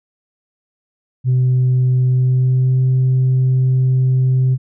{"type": "tone with pitch glide", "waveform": "sine", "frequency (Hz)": [127.4, 129.4], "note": ["C3", "C3"], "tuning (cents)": [-46, -19], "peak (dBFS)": -9, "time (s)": [1.24, 4.58], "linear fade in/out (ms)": 50, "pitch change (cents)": 27, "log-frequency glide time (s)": [2.08, 2.8], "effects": ["tanh soft clip ceiling -9 dBFS"]}